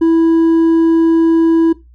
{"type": "tone with hard clipping", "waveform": "sine", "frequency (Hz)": 328.6, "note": "E4", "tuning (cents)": -5, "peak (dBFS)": -8, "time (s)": [0.01, 1.73], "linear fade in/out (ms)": 10, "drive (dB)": 2, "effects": ["noise-tail reverb RT60 0.2 s tail -17 dB re dry", "added 60 Hz sine -40 dBFS peak until 1.94 s"]}